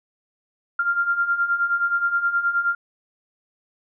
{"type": "beating tone pair", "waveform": "sine", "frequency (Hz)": [1387, 1396.5], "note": ["F6", "F6"], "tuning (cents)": [-12, -1], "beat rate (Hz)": 9.5, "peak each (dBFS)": [-25, -20], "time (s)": [0.79, 2.75], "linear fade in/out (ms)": 5, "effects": []}